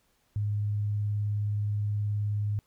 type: tone with vibrato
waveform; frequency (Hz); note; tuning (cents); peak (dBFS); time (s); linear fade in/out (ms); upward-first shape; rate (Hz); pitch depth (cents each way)
sine; 103.83; G#2; 0; -26; 0.36-2.59; 0; square; 19; 9
effects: pink hiss -70 dBFS RMS until 2.66 s